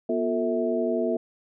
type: tone cluster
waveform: sine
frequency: 242.5 / 356.4 / 447.3 / 651 Hz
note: B3 / F4 / A4 / E5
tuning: -31 / +35 / +28 / -22 cents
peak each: -28 dBFS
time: 0.09-1.17 s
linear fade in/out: 5 ms
effects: none